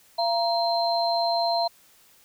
sine tone cluster, 684 / 940 / 4133 Hz, F5 / A#5 / C8, -36 / +14 / -22 cents, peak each -23 / -28 / -28 dBFS, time 0.18-1.68 s, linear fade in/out 10 ms, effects white hiss -57 dBFS RMS until 2.24 s

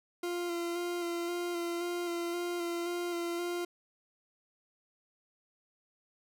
40% pulse tone with vibrato, 346.2 Hz, F4, 15 cents flat, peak -32 dBFS, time 0.23-3.65 s, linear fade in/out 5 ms, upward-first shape square, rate 1.9 Hz, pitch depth 17 cents each way, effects none

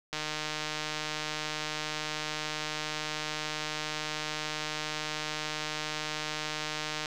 click train, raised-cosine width 0.2 ms, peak -16 dBFS, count 1061, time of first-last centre 0.13-7.058 s, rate 153 Hz, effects none

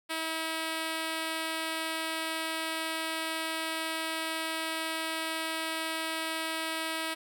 5% pulse tone, 322 Hz, E4, 41 cents flat, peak -20 dBFS, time 0.09-7.15 s, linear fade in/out 20 ms, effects none

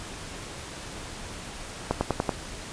accelerating click train, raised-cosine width 1 ms, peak -9 dBFS, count 5, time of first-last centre 1.91-2.292 s, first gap 100 ms, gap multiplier 0.97, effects pink hiss -39 dBFS RMS until 2.72 s + resampled to 22050 Hz

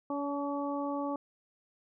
harmonic tone with a mistuned harmonic, 283.9 Hz, C#4, 41 cents sharp, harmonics 1 / 2 / 3 / 4, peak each -34 / -37 / -39 / -40 dBFS, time 0.1-1.16 s, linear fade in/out 2 ms, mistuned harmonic 3, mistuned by +15 cents, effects none

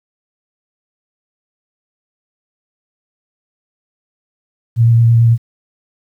sine tone with vibrato, 116.2 Hz, A#2, 5 cents flat, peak -6 dBFS, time 4.76-5.38 s, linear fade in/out 50 ms, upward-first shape square, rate 9 Hz, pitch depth 13 cents each way, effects 8-bit

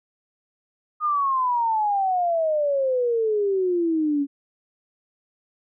sine exponential sweep, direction down, 1239 to 277.2 Hz, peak -19 dBFS, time 1-4.27 s, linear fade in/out 50 ms, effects none

